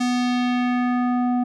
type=tone with low-pass filter sweep; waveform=square; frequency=246.9 Hz; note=B3; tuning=in tune; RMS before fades=-21 dBFS; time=0-1.44 s; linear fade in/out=10 ms; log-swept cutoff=7000 to 720 Hz; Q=1.3; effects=none